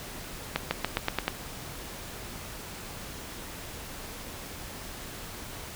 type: accelerating click train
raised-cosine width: 0.3 ms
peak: -9 dBFS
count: 7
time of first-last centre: 0.56-1.28 s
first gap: 150 ms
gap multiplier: 0.91
effects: pink hiss -41 dBFS RMS until 5.75 s